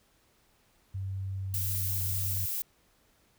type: tone with pitch glide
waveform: sine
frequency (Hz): 96.2 to 94.6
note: G2 to F#2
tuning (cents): -32 to +39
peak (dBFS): -32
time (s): 0.94-2.46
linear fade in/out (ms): 10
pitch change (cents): -29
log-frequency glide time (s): 1.34-1.96
type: noise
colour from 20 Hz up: violet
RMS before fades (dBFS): -33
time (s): 1.54-2.62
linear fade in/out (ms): 0
effects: pink hiss -67 dBFS RMS until 3.38 s